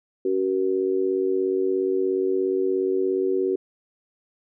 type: tone with amplitude modulation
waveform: sine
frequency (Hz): 377.6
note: F#4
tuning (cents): +35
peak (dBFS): -16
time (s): 0.25-3.56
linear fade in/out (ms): 5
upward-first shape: sine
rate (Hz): 97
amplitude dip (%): 85
effects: none